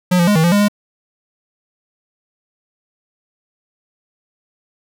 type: tone with pitch steps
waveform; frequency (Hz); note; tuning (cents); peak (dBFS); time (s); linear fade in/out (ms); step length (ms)
square; 180.4 / 172.4 / 207 / 159.9 / 172.4 / 204.2 / 206.2; F#3 / F3 / G#3 / D#3 / F3 / G#3 / G#3; -44 / -22 / -5 / +48 / -22 / -29 / -12; -11; 0.11-0.684; 10; 82
effects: none